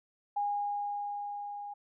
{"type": "tone with level ramp", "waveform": "sine", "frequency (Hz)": 818, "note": "G#5", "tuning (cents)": -26, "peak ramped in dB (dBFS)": [-28, -39], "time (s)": [0.36, 1.74], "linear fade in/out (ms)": 10, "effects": []}